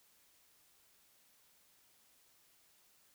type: silence
effects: white hiss -69 dBFS RMS until 3.14 s

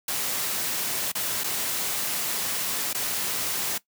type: noise with dropouts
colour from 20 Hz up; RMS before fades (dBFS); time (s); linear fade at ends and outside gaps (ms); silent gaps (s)
white; -28; 0.08-3.78; 5; 1.119-1.151 / 1.437-1.441 / 2.931-2.946
effects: noise-tail reverb RT60 0.1 s tail -18 dB re dry + high-pass 100 Hz 12 dB/octave

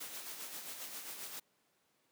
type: noise with tremolo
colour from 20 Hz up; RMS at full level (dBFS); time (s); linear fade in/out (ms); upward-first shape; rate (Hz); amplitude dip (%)
white; -44; 0-1.4; 10; sine; 7.5; 45
effects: pink hiss -75 dBFS RMS until 2.11 s + high-pass 200 Hz 12 dB/octave

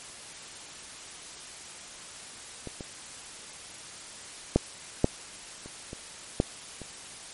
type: clicks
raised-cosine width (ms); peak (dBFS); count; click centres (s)
2; -23 / -24 / -6 / -6 / -29 / -24 / -8 / -26; 8; 2.673 / 2.808 / 4.56 / 5.044 / 5.66 / 5.931 / 6.401 / 6.817
effects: white hiss -44 dBFS RMS until 7.33 s + MP3 48 kbps

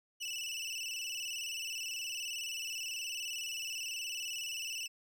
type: tone with vibrato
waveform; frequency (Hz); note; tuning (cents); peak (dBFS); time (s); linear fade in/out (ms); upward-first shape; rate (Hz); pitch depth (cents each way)
25% pulse; 2794; F7; 0; -34; 0.2-4.88; 20; square; 19; 81
effects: none

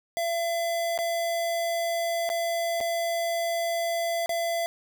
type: tone with dropouts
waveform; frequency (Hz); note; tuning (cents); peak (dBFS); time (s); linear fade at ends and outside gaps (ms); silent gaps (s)
square; 675; E5; +41; -26; 0.17-4.66; 0; 0.977-0.988 / 2.291-2.3 / 2.804-2.81 / 4.26-4.293
effects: none

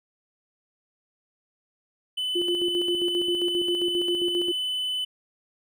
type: tone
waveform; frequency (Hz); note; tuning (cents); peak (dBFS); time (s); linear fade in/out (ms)
triangle; 3010; F#7; +29; -24; 2.17-5.05; 10
type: tone with tremolo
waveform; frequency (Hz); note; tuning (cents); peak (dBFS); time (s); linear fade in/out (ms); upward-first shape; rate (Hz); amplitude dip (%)
sine; 350.9; F4; +8; -23; 2.35-4.52; 10; square; 7.5; 60
effects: none

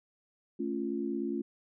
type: chord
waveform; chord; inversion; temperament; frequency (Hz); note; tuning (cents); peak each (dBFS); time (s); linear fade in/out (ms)
sine; A augmented; none; equal with one note detuned; 220 / 277.2 / 347; A3 / C#4 / E#4; 0 / 0 / -11; -36 / -35 / -35; 0.59-1.42; 10
effects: none

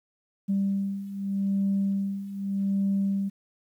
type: beating tone pair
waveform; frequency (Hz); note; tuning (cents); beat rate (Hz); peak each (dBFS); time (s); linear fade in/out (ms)
sine; 196.3 / 197.13; G3 / G3; +3 / +10; 0.83; -29 / -25; 0.48-3.3; 20
effects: tanh soft clip ceiling -18 dBFS + 10-bit

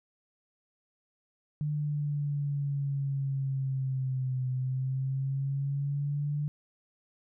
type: exponential two-way sweep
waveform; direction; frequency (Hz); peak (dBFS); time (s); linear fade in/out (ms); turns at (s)
sine; down then up; 150 to 128 to 147.9; -28; 1.61-6.48; 0; 4.49
effects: none

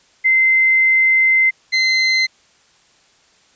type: tone pair in turn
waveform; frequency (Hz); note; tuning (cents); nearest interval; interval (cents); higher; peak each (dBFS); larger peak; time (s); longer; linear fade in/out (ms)
sine / 30% pulse; 2072 / 2063; C7 / C7; -17 / -25; unison; 8; first; -10; neither; 0.24-1.51 / 1.72-2.27; first; 20
effects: white hiss -54 dBFS RMS until 3.55 s + resampled to 16000 Hz

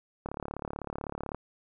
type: click train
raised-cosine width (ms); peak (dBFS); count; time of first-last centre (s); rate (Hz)
1; -21; 40; 0.26-1.346; 35.9
effects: none

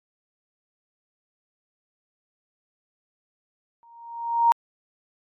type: tone with exponential growth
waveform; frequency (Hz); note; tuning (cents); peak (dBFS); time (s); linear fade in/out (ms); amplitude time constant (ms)
sine; 933; A#5; +1; -12; 3.83-4.52; 0; 150
effects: AAC 48 kbps

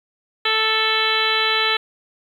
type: harmonic tone with a mistuned harmonic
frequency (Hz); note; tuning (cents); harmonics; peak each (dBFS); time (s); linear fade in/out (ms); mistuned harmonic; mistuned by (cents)
440; A4; 0; 1 / 2 / 3 / 4 / 5 / 6 / 7 / 8 / 9; -27 / -28 / -24 / -24 / -25 / -26 / -25 / -26 / -24; 0.45-1.77; 5; 8; -50
effects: 8-bit

